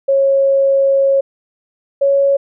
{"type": "tone pair in turn", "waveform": "sine", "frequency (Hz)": [547, 555.3], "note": ["C#5", "C#5"], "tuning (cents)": [-23, 3], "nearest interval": "unison", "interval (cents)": 26, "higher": "second", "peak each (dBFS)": -9, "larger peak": "neither", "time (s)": [[0.08, 1.21], [2.01, 2.37]], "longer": "first", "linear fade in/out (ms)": 10, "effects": []}